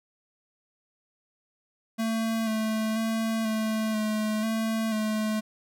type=tone with pitch steps; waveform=square; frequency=224.6 / 219.1 / 223.8 / 219 / 215.2 / 222.7 / 215.8 Hz; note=A3 / A3 / A3 / A3 / A3 / A3 / A3; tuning=+36 / -7 / +30 / -8 / -38 / +21 / -33 cents; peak=-26 dBFS; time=1.98-5.41 s; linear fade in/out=20 ms; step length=490 ms; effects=none